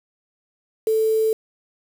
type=tone with quantisation; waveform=sine; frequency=440 Hz; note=A4; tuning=in tune; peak=-16 dBFS; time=0.87-1.33 s; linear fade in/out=2 ms; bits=6; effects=none